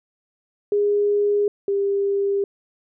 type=tone pair in turn; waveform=sine; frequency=410.5 / 398.6 Hz; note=G#4 / G4; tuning=-20 / +29 cents; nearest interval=minor second; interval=51 cents; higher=first; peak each=-16 / -18 dBFS; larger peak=first; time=0.72-1.48 / 1.68-2.44 s; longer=neither; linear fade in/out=2 ms; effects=none